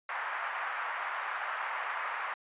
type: band-pass noise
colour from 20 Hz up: pink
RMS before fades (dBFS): -36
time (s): 0.09-2.34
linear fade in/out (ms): 2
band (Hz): 880 to 2000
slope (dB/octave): 24
effects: resampled to 8000 Hz